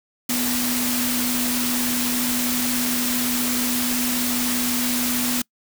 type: tone in noise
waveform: sine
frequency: 245.6 Hz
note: B3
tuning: 9 cents flat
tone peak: -24 dBFS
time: 0.29-5.42 s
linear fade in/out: 5 ms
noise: white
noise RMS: -24 dBFS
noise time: 0.29-5.42 s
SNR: -3 dB
effects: noise-tail reverb RT60 0.1 s tail -26 dB re dry